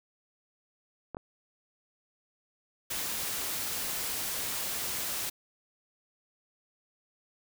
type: clicks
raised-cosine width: 1 ms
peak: -23 dBFS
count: 2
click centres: 1.147 / 1.169 s
type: noise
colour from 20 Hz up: white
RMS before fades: -34 dBFS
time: 2.9-5.3 s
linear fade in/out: 10 ms
effects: none